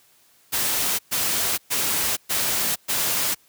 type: noise bursts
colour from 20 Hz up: white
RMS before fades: -23 dBFS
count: 5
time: 0.52-3.35 s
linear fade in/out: 20 ms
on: 470 ms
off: 120 ms
effects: white hiss -58 dBFS RMS until 3.48 s + high-pass 60 Hz 12 dB/octave